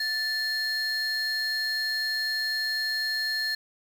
triangle tone pair together, 1760 / 4244 Hz, A6 / C8, 0 / +24 cents, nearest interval octave + minor third, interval 1524 cents, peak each -26 dBFS, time 0-3.55 s, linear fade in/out 5 ms, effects tanh soft clip ceiling -21 dBFS + 8-bit

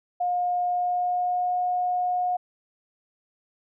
sine tone with pitch glide, 714 to 721.9 Hz, F5 to F#5, +38 to -43 cents, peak -22 dBFS, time 0.2-2.37 s, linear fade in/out 10 ms, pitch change +19 cents, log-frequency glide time 0.66-1.58 s, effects none

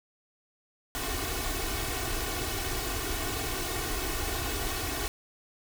pink noise with comb filter, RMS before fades -32 dBFS, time 0.95-5.08 s, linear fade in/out 0 ms, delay 2.7 ms, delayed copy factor +0.9, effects none

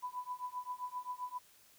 sine tone with tremolo, 995 Hz, B5, 13 cents sharp, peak -35 dBFS, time 0.02-1.39 s, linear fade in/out 20 ms, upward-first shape triangle, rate 7.6 Hz, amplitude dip 100%, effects white hiss -64 dBFS RMS until 1.78 s

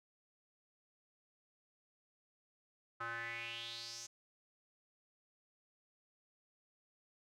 square tone with band-pass filter sweep, 116.54 Hz, A#2, in tune, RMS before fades -45 dBFS, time 3-4.07 s, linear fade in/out 10 ms, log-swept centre 1300 to 6400 Hz, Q 5, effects none

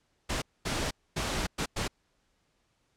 pink noise bursts at uneven times, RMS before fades -31 dBFS, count 5, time 0.29-0.42 / 0.65-0.91 / 1.16-1.47 / 1.58-1.66 / 1.76-1.88 s, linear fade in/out 10 ms, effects pink hiss -73 dBFS RMS until 2.96 s + low-pass 8000 Hz 12 dB/octave

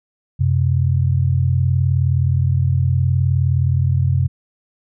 sine tone pair together, 91.51 / 130.81 Hz, F#2 / C3, -19 / 0 cents, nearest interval tritone, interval 619 cents, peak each -16 dBFS, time 0.39-4.28 s, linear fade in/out 20 ms, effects none

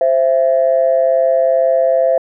sine tone pair together, 523.7 / 666 Hz, C5 / E5, +1 / +18 cents, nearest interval major third, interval 417 cents, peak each -12 dBFS, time 0.01-2.18 s, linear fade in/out 2 ms, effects tanh soft clip ceiling -3 dBFS

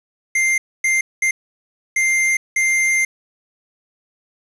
square tone bursts at uneven times, 2098 Hz, C7, 4 cents sharp, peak -15 dBFS, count 5, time 0.35-0.58 / 0.84-1.01 / 1.22-1.31 / 1.96-2.37 / 2.56-3.05 s, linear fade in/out 5 ms, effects resampled to 24000 Hz + 7-bit

